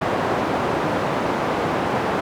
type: band-pass noise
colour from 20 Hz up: white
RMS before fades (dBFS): -22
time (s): 0.01-2.21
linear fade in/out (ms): 10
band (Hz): 120 to 900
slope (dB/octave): 12
effects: none